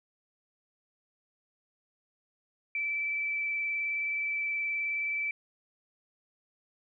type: tone with vibrato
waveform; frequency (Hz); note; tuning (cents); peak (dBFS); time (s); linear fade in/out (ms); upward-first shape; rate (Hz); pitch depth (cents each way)
sine; 2319; D7; -22; -29; 2.75-5.31; 2; sine; 19; 14
effects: none